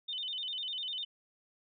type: tone with vibrato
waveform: sine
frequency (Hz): 3322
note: G#7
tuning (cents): 0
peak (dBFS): -35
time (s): 0.08-1.05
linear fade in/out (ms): 10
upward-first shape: square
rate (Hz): 10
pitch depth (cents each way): 160
effects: none